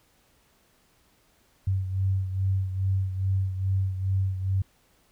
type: beating tone pair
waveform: sine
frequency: 95.2 / 97.6 Hz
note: F#2 / G2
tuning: +50 / -7 cents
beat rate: 2.4 Hz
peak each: -24 / -31 dBFS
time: 1.67-4.62 s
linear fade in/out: 5 ms
effects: pink hiss -64 dBFS RMS until 5.11 s